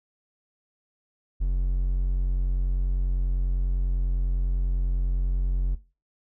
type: tone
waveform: triangle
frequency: 45.06 Hz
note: F#1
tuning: 45 cents flat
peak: -19 dBFS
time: 1.4-5.76 s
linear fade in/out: 20 ms
effects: noise-tail reverb RT60 0.3 s tail -17 dB re dry